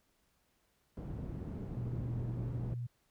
white low-pass noise, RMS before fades -42 dBFS, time 0.97-2.74 s, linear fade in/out 2 ms, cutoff 200 Hz, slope 12 dB/octave
sine tone, 120.6 Hz, B2, 41 cents flat, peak -36 dBFS, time 1.76-2.87 s, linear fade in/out 10 ms
effects pink hiss -75 dBFS RMS until 3.1 s

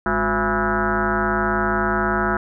sine tone with frequency modulation, 830.6 Hz, G#5, in tune, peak -17 dBFS, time 0.06-2.37 s, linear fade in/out 2 ms, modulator 156 Hz, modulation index 4.8, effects none

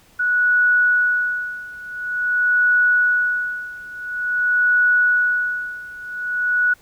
sine tone with tremolo, 1469 Hz, F#6, 13 cents flat, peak -12 dBFS, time 0.19-6.74 s, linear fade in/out 10 ms, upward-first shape sine, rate 0.48 Hz, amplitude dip 90%, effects pink hiss -53 dBFS RMS until 6.81 s

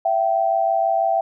sine tone pair together, 667 / 773.2 Hz, E5 / G5, +20 / -24 cents, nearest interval minor third, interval 256 cents, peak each -19 dBFS, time 0.05-1.21 s, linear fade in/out 5 ms, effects none

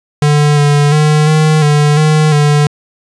square tone with pitch steps, 147.8 / 145.6 / 151.9 / 155.2 / 147.9 / 154.2 / 147.4 Hz, D3 / D3 / D#3 / D#3 / D3 / D#3 / D3, +11 / -15 / -41 / -4 / +13 / -15 / +7 cents, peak -7 dBFS, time 0.22-2.67 s, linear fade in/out 2 ms, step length 350 ms, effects resampled to 22050 Hz + 8-bit

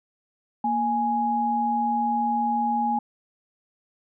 sine tone pair together, 233.6 / 832.5 Hz, A#3 / G#5, +4 / +4 cents, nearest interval octave + minor seventh, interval 2200 cents, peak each -27 / -22 dBFS, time 0.64-2.99 s, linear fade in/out 5 ms, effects none

